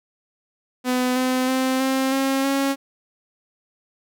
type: tone with pitch steps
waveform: sawtooth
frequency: 251.6 / 256 / 260.5 / 265 / 269.7 / 274.4 Hz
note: B3 / C4 / C4 / C4 / C#4 / C#4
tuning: +32 / -38 / -7 / +22 / -47 / -17 cents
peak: -15 dBFS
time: 0.84-2.76 s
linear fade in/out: 50 ms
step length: 320 ms
effects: none